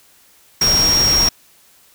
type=tone in noise; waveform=sine; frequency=5588 Hz; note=F8; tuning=in tune; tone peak=-12 dBFS; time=0.61-1.29 s; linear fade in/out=5 ms; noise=pink; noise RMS=-21 dBFS; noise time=0.61-1.29 s; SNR=+6 dB; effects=white hiss -51 dBFS RMS until 1.94 s